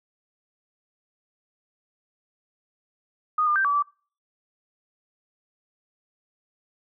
sine tone with pitch steps, 1237 / 1202 / 1566 / 1149 / 1161 Hz, D#6 / D6 / G6 / D6 / D6, -10 / +40 / -2 / -38 / -20 cents, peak -19 dBFS, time 3.38-3.825 s, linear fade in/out 5 ms, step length 89 ms, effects noise-tail reverb RT60 0.4 s tail -24 dB re dry

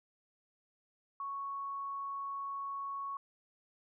sine tone, 1108.7 Hz, C#6, in tune, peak -37 dBFS, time 1.2-3.17 s, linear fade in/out 2 ms, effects none

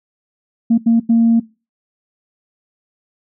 sine tone bursts at uneven times, 230 Hz, A#3, 23 cents flat, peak -7 dBFS, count 3, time 0.7-0.78 / 0.86-1 / 1.09-1.4 s, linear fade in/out 10 ms, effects noise-tail reverb RT60 0.3 s tail -22 dB re dry + tanh soft clip ceiling -5 dBFS

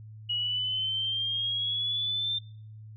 sine exponential sweep, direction up, 2901 to 3594 Hz, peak -27 dBFS, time 0.29-2.39 s, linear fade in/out 10 ms, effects noise-tail reverb RT60 0.6 s tail -24 dB re dry + added 108 Hz sine -43 dBFS peak until 2.96 s

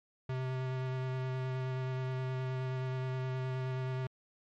square tone with vibrato, 129.6 Hz, C3, 16 cents flat, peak -34 dBFS, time 0.29-4.07 s, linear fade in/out 5 ms, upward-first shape square, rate 9.5 Hz, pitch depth 9 cents each way, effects low-pass 3000 Hz 12 dB/octave + MP3 64 kbps

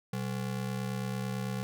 square ring-modulated tone, 157.4 Hz, D#3, 20 cents sharp, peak -30 dBFS, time 0.13-1.63 s, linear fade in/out 0 ms, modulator 34.5 Hz, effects none

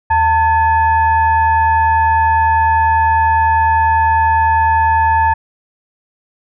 sine tone with frequency modulation, 895 Hz, A5, 29 cents sharp, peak -9 dBFS, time 0.1-5.34 s, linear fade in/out 10 ms, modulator 816 Hz, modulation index 0.66, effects none

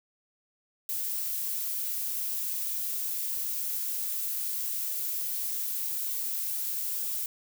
violet noise, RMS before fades -32 dBFS, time 0.89-7.26 s, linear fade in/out 2 ms, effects none

